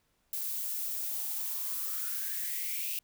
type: noise with high-pass filter sweep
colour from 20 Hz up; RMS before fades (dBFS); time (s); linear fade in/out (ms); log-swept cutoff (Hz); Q
violet; -35; 0.33-2.99; 2; 400 to 2700; 7.6
effects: pink hiss -74 dBFS RMS until 3.03 s